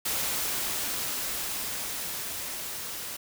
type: noise with level ramp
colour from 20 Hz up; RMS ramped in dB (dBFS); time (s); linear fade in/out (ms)
white; -29 to -37; 0.05-3.17; 10
effects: none